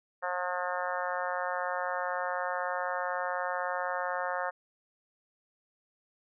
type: harmonic tone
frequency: 179.8 Hz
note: F#3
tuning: 49 cents flat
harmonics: 3 / 4 / 5 / 6 / 7 / 8 / 9 / 10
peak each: -36 / -37 / -38 / -39 / -39 / -40 / -41 / -41 dBFS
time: 0.22-4.51 s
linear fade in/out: 20 ms
effects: none